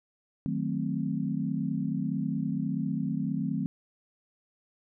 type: chord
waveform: sine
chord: D# diminished seventh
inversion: none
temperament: equal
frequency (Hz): 155.56 / 185 / 220 / 261.6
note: D#3 / F#3 / A3 / C4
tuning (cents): 0 / 0 / 0 / 0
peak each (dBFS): -33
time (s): 0.46-3.66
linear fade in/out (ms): 0
effects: none